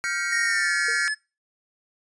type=chord; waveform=square; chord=G half-diminished seventh; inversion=third; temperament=equal with one note detuned; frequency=1396.9 / 1568 / 1911.5 / 2217 Hz; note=F6 / G6 / Bb6 / Db7; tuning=0 / 0 / +43 / 0 cents; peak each=-31 dBFS; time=0.04-1.08 s; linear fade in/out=0 ms
type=tone with pitch glide; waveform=square; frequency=1864.7 to 1719.8 Hz; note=A#6 to A6; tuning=0 to -40 cents; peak=-24 dBFS; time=0.31-1.15 s; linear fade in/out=20 ms; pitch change=-140 cents; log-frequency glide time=0.44-0.74 s
type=tone with exponential decay; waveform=sine; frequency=461.8 Hz; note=A#4; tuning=16 cents flat; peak=-31 dBFS; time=0.88-1.05 s; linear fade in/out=5 ms; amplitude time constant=35 ms
effects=noise-tail reverb RT60 0.3 s tail -24 dB re dry + resampled to 22050 Hz